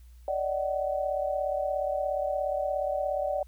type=tone cluster; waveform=sine; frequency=583 / 620 / 753 Hz; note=D5 / D#5 / F#5; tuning=-13 / -6 / +30 cents; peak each=-29 / -33 / -32 dBFS; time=0.28-3.43 s; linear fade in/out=2 ms; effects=added 60 Hz sine -48 dBFS peak until 3.47 s + white hiss -67 dBFS RMS until 3.47 s